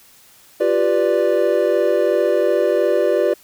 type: chord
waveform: triangle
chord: G dominant seventh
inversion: third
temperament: equal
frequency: 349.2 / 392 / 493.9 / 587.3 Hz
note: F4 / G4 / B4 / D5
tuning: 0 / 0 / 0 / 0 cents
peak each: -19 / -18 / -18 / -16 dBFS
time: 0.6-3.34 s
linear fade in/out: 10 ms
effects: white hiss -49 dBFS RMS until 3.43 s